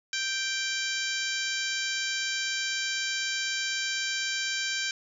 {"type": "harmonic tone", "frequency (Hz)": 784, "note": "G5", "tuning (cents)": 0, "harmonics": [2, 3, 4, 5, 6, 7, 8, 9], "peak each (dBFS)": [-33, -35, -36, -37, -38, -38, -39, -40], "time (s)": [0.13, 4.91], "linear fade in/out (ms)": 2, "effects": ["10-bit"]}